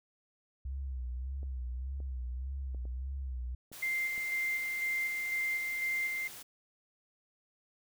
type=tone with vibrato; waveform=sine; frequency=64.6 Hz; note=C2; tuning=21 cents flat; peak=-35 dBFS; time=0.65-3.55 s; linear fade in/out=5 ms; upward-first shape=sine; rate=1.7 Hz; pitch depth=92 cents each way
type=clicks; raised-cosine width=2 ms; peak=-39 dBFS; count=6; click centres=1.431 / 2.003 / 2.747 / 2.854 / 3.717 / 4.179 s
type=noise; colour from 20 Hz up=white; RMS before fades=-48 dBFS; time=3.72-6.43 s; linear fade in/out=10 ms
type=tone with tremolo; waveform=sine; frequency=2093 Hz; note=C7; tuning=in tune; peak=-30 dBFS; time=3.82-6.28 s; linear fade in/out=10 ms; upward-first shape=square; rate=2 Hz; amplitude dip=30%
effects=none